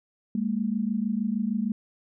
sine tone pair together, 202.5 / 229 Hz, G#3 / A#3, -43 / -31 cents, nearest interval major second, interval 212 cents, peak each -27 dBFS, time 0.35-1.72 s, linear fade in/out 2 ms, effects none

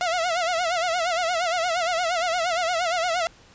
sawtooth tone with vibrato, 690 Hz, F5, 21 cents flat, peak -18 dBFS, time 0.01-3.27 s, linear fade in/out 0 ms, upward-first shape sine, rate 8.6 Hz, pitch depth 110 cents each way, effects pink hiss -52 dBFS RMS until 3.54 s + resampled to 16000 Hz

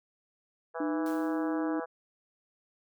harmonic tone, 164.81 Hz, E3, in tune, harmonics 3 / 4 / 5 / 6 / 7 / 8 / 9 / 10, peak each -38 / -40 / -42 / -44 / -45 / -46 / -47 / -48 dBFS, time 0.74-1.86 s, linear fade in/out 20 ms
sine tone with pitch glide, 303.6 to 313.6 Hz, D#4 to D#4, -42 to +14 cents, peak -29 dBFS, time 0.8-1.8 s, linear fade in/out 5 ms, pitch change +56 cents, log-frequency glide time 0.91-1 s
white noise with exponential decay, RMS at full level -49 dBFS, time 1.06-1.71 s, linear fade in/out 1 ms, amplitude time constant 140 ms
effects none

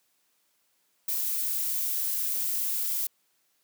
violet noise, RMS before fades -29 dBFS, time 1.08-3.07 s, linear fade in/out 5 ms, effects white hiss -71 dBFS RMS until 3.63 s + high-pass 150 Hz 12 dB/octave

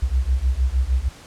sine beating tone pair, 61.2 / 67.7 Hz, B1 / C#2, -15 / -40 cents, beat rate 6.5 Hz, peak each -20 dBFS, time 0.02-1.09 s, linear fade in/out 10 ms, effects pink hiss -44 dBFS RMS until 1.26 s + low-pass 9000 Hz 12 dB/octave

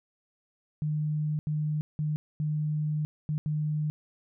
sine tone bursts at uneven times, 151.8 Hz, D#3, 42 cents flat, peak -26 dBFS, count 6, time 0.82-1.39 / 1.47-1.81 / 1.99-2.16 / 2.4-3.05 / 3.29-3.38 / 3.46-3.9 s, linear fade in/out 0 ms, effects none

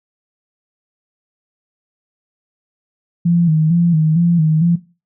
sine tone with vibrato, 163.9 Hz, E3, 10 cents flat, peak -10 dBFS, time 3.25-4.76 s, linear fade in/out 10 ms, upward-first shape square, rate 2.2 Hz, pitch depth 78 cents each way, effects noise-tail reverb RT60 0.3 s tail -17 dB re dry

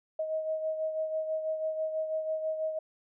sine beating tone pair, 630 / 636.1 Hz, D#5 / D#5, +21 / +38 cents, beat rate 6.1 Hz, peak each -30 / -39 dBFS, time 0.19-2.79 s, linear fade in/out 5 ms, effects none

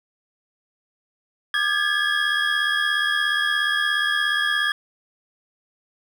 triangle tone cluster, 1201 / 1627 / 1704 / 3298 Hz, D6 / G#6 / G#6 / G#7, +38 / -36 / +44 / -13 cents, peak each -27 / -23 / -21 / -24 dBFS, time 1.54-4.72 s, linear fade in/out 2 ms, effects none

